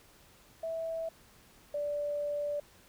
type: tone pair in turn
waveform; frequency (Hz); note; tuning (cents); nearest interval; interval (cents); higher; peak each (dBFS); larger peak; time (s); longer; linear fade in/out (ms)
sine; 654 / 584.1; E5 / D5; -14 / -10; major second; 196; first; -33 / -31; second; 0.63-1.09 / 1.74-2.6; second; 5
effects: pink hiss -60 dBFS RMS until 2.88 s